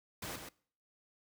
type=noise with echo; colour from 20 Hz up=pink; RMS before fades=-42 dBFS; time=0.22-0.36 s; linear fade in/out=5 ms; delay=130 ms; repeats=1; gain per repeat=-6 dB; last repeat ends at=0.49 s; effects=noise-tail reverb RT60 0.5 s tail -22 dB re dry + high-pass 60 Hz 12 dB/octave